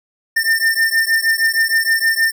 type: beating tone pair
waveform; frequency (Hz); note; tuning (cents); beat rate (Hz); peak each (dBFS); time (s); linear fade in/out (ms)
square; 1800 / 1806.4; A6 / A6; +39 / +45; 6.4; -17; 0.36-2.32; 10
effects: none